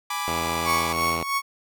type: chord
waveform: sawtooth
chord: G# diminished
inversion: none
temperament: equal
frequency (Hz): 830.6 / 987.8 / 1174.7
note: G#5 / B5 / D6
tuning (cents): 0 / 0 / 0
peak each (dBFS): -29 / -28 / -25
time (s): 0.1-0.93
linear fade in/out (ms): 5
type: tone with vibrato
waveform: 5% pulse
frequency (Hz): 83.5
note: E2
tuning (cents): +23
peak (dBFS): -16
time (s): 0.28-1.23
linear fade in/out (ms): 0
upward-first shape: triangle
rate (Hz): 20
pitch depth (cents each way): 110
type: tone with tremolo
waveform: 30% pulse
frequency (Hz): 1108.7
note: C#6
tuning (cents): 0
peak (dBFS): -18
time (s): 0.64-1.42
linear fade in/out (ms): 50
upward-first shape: sine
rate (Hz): 3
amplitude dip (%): 70
effects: none